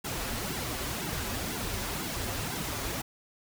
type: noise with flanger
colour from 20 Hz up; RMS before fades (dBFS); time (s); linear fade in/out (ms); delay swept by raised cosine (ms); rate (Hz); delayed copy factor
pink; -34; 0.04-3.02; 10; 1.6 to 6.6; 2; -0.85
effects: none